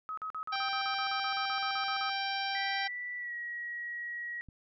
sine tone bursts, 1274 Hz, D#6, 41 cents sharp, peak -35 dBFS, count 16, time 0.09-2.094 s, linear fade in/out 0 ms, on 84 ms, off 44 ms
harmonic tone, 785 Hz, G5, 2 cents sharp, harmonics 1 / 2 / 3 / 4 / 5 / 6 / 7, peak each -35 / -38 / -40 / -41 / -42 / -43 / -43 dBFS, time 0.52-2.88 s, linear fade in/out 10 ms
sine tone with pitch glide, 1965 to 1906.9 Hz, B6 to A#6, -9 to +39 cents, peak -36 dBFS, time 2.55-4.41 s, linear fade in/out 0 ms, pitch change -52 cents, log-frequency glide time 3.18-3.34 s
click, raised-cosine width 5 ms, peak -39 dBFS, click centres 4.487 s
effects none

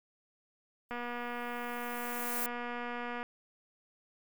violet noise with exponential growth, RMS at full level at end -34 dBFS, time 0.89-2.46 s, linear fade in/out 1 ms, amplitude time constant 340 ms
click train, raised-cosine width 0.5 ms, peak -25 dBFS, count 560, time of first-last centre 0.91-3.23 s, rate 241 Hz
effects none

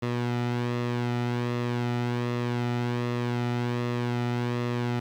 sawtooth tone with flanger, 121 Hz, B2, 35 cents flat, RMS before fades -28 dBFS, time 0.02-5 s, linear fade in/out 10 ms, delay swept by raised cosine 1.3 to 1.85 ms, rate 1.3 Hz, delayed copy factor -0.5, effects low-pass 4000 Hz 12 dB/octave + 9-bit

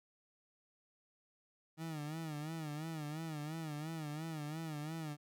30% pulse tone with vibrato, 155.4 Hz, D#3, 2 cents flat, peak -38 dBFS, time 1.77-5.17 s, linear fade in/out 50 ms, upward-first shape sine, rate 2.9 Hz, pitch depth 97 cents each way, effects none

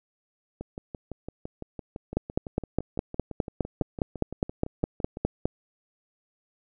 two click trains, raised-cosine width 2 ms, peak -10 / -22 dBFS, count 17 / 28, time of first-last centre 2.17-5.455 / 0.61-5.171 s, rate 4.87 / 5.92 Hz, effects none

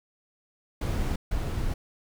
brown noise bursts at uneven times, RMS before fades -28 dBFS, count 2, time 0.81-1.16 / 1.31-1.74 s, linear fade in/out 5 ms, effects none

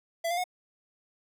square tone with pitch steps, 670 / 697.2 / 725.6 Hz, E5 / F5 / F#5, +28 / -3 / -34 cents, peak -28 dBFS, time 0.24-0.441 s, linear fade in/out 10 ms, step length 67 ms, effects none

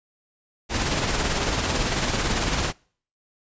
pink noise with tremolo, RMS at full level -22 dBFS, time 0.69-2.73 s, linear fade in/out 50 ms, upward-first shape sine, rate 18 Hz, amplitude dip 40%, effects noise-tail reverb RT60 0.5 s tail -26 dB re dry + resampled to 16000 Hz

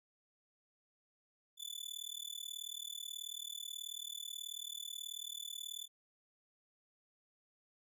sawtooth tone with amplitude modulation, 3491 Hz, A7, 14 cents flat, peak -36 dBFS, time 1.57-5.88 s, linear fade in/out 50 ms, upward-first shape sine, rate 38.4 Hz, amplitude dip 100%, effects none

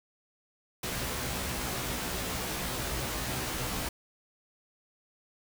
pink noise with comb filter, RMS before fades -34 dBFS, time 0.83-3.89 s, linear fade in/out 5 ms, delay 16 ms, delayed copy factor +0.9, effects none

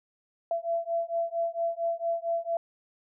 sine beating tone pair, 671 / 675.4 Hz, E5 / E5, +31 / +42 cents, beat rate 4.4 Hz, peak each -30 dBFS, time 0.51-2.57 s, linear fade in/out 2 ms, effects none

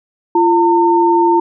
sine tone pair together, 343.4 / 908 Hz, F4 / A#5, -29 / -46 cents, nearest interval octave + perfect fourth, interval 1683 cents, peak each -11 dBFS, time 0.35-1.4 s, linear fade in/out 5 ms, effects none

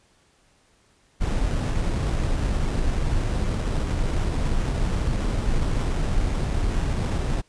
brown noise with sample-and-hold, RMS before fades -23 dBFS, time 1.2-7.42 s, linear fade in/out 20 ms, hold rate 4410 Hz, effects pink hiss -61 dBFS RMS until 7.48 s + resampled to 22050 Hz

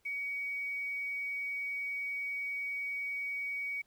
sine tone with quantisation, 2255 Hz, C#7, 29 cents sharp, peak -34 dBFS, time 0.05-3.82 s, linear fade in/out 10 ms, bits 10, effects pink hiss -73 dBFS RMS until 3.86 s

